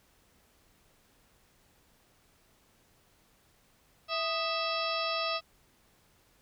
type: harmonic tone with a mistuned harmonic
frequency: 659.3 Hz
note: E5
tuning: in tune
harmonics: 1 / 2 / 3 / 4 / 5 / 6 / 7 / 8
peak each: -35 / -34 / -45 / -37 / -41 / -40 / -41 / -39 dBFS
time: 4.08-5.41 s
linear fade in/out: 50 ms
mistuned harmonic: 2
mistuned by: -100 cents
effects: pink hiss -66 dBFS RMS until 6.41 s